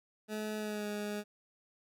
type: tone with pitch glide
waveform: 20% pulse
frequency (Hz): 214.1 to 207.9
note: A3 to G#3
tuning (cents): -47 to +2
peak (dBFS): -31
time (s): 0.28-1.24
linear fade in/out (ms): 50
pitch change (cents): -51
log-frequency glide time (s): 0.57-0.87
effects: none